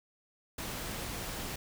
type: noise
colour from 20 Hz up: pink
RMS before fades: -39 dBFS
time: 0.58-1.56 s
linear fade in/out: 5 ms
effects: none